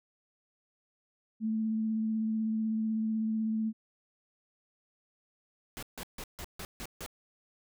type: tone with vibrato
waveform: sine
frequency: 220 Hz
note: A3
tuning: in tune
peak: -28 dBFS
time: 1.4-3.73 s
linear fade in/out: 50 ms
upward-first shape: sine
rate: 16 Hz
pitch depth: 15 cents each way
type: noise bursts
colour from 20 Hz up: pink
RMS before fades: -41 dBFS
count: 7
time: 5.77-7.062 s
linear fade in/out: 0 ms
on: 56 ms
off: 150 ms
effects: none